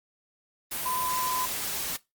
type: tone in noise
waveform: sine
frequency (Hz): 1013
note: B5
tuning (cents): +44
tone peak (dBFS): -28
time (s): 0.85-1.46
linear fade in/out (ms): 10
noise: white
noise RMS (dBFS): -32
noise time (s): 0.71-1.97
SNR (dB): +1
effects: noise-tail reverb RT60 0.2 s tail -20 dB re dry + Opus 32 kbps